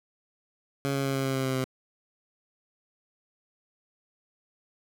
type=tone with pitch steps; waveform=15% pulse; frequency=138.7 / 137.5 / 136.32 / 135.14 / 133.98 / 132.82 / 131.67 / 130.54 Hz; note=C#3 / C#3 / C#3 / C#3 / C3 / C3 / C3 / C3; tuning=+1 / -14 / -29 / -44 / +41 / +26 / +11 / -4 cents; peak=-20 dBFS; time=0.85-1.642 s; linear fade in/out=0 ms; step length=99 ms; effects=none